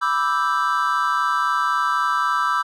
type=chord; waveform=triangle; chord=E minor seventh; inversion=second; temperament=equal; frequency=987.8 / 1174.7 / 1318.5 / 1568 Hz; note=B5 / D6 / E6 / G6; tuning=0 / 0 / 0 / 0 cents; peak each=-23 / -21 / -20 / -24 dBFS; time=0.01-2.63 s; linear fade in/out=20 ms; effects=none